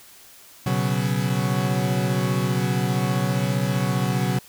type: chord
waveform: 40% pulse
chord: B suspended second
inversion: none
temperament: equal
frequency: 123.47 / 138.59 / 185 Hz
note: B2 / C#3 / F#3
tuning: 0 / 0 / 0 cents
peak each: -24 dBFS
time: 0.66-4.39 s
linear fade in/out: 5 ms
effects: white hiss -48 dBFS RMS until 4.48 s